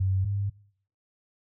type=tone pair in turn; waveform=sine; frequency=95.2 / 100.19 Hz; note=F#2 / G2; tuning=+50 / +38 cents; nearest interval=minor second; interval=88 cents; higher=second; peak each=-22 / -25 dBFS; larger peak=first; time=0-0.25 / 0.25-0.5 s; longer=neither; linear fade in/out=10 ms; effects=noise-tail reverb RT60 0.6 s tail -23 dB re dry